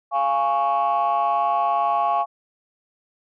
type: chord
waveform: sine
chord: Db major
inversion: first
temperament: equal with one note detuned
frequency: 693.2 / 830.6 / 1108.7 Hz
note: F5 / Ab5 / Db6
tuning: -13 / 0 / 0 cents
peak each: -21 dBFS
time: 0.11-2.26 s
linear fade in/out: 50 ms
effects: tanh soft clip ceiling -13 dBFS